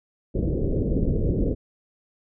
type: low-pass noise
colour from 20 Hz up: pink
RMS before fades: -23 dBFS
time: 0.34-1.55 s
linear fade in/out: 20 ms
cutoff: 520 Hz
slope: 48 dB/octave
effects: none